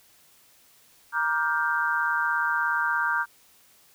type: chord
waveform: sine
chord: G minor seventh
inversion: first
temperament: just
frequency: 940.8 / 1176 / 1411.2 / 1568 Hz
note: Bb5 / D6 / F6 / G6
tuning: +16 / +2 / +18 / 0 cents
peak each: -29 / -30 / -28 / -26 dBFS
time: 1.12-3.26 s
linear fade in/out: 50 ms
effects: white hiss -58 dBFS RMS until 3.94 s